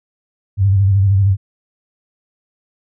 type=tone with vibrato; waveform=sine; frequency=98 Hz; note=G2; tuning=in tune; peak=-9 dBFS; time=0.57-1.37 s; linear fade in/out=50 ms; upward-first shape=square; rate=13 Hz; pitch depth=51 cents each way; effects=none